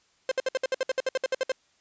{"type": "tone bursts", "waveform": "45% pulse", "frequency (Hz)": 523.3, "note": "C5", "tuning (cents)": 0, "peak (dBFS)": -23, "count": 15, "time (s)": [0.29, 1.519], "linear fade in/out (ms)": 2, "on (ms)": 25, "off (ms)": 61, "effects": ["white hiss -66 dBFS RMS until 1.8 s", "resampled to 16000 Hz"]}